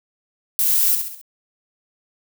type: noise with echo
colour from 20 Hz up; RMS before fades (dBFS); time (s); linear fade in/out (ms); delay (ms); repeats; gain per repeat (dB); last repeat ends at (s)
violet; -18; 0.59-0.95; 0; 66; 4; -6; 1.214
effects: none